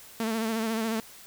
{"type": "tone with vibrato", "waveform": "sawtooth", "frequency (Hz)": 223.5, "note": "A3", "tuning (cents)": 27, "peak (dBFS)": -23, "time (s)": [0.2, 1], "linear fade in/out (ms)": 2, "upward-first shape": "sine", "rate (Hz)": 14, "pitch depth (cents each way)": 44, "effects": ["white hiss -49 dBFS RMS until 1.26 s"]}